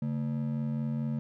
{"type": "ring-modulated tone", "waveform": "triangle", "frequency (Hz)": 183.1, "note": "F#3", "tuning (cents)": -18, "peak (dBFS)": -24, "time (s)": [0.02, 1.19], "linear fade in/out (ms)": 0, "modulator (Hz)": 42.3, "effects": []}